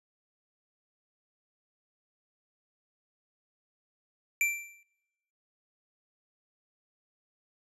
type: tone with exponential decay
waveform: square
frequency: 2349 Hz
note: D7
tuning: in tune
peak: -23 dBFS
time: 4.41-4.83 s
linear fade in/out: 1 ms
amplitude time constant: 90 ms
effects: noise-tail reverb RT60 0.9 s tail -23 dB re dry + resampled to 32000 Hz